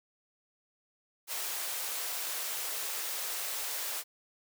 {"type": "high-pass noise", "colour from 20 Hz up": "white", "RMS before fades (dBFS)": -36, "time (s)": [1.27, 4.04], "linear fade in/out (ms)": 50, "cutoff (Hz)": 420, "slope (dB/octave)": 24, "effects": []}